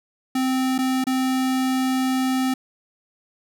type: tone with dropouts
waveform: square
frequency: 260 Hz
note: C4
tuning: 11 cents flat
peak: -20 dBFS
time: 0.35-2.54 s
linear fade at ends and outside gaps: 5 ms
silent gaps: 0.781-0.787 / 1.041-1.068 s
effects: none